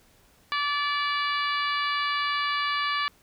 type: harmonic tone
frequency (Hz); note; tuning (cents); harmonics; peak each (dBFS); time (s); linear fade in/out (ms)
579; D5; -25; 2 / 3 / 4 / 5 / 6 / 7 / 8; -27 / -31 / -33 / -35 / -37 / -38 / -39; 0.52-3.08; 0
effects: pink hiss -60 dBFS RMS until 3.22 s